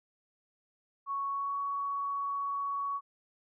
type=tone with pitch glide; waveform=sine; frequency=1110 to 1121 Hz; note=C#6 to C#6; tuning=+2 to +19 cents; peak=-31 dBFS; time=1.06-3.01 s; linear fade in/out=50 ms; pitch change=+17 cents; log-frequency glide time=1.29-1.57 s; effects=none